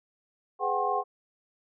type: tone cluster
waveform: sine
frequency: 416.5 / 504 / 741 / 787 / 1071 Hz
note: G#4 / B4 / F#5 / G5 / C6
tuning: +5 / +35 / +2 / +7 / +40 cents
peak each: -33 / -35 / -29 / -32 / -30 dBFS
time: 0.59-1.04 s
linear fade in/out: 50 ms
effects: none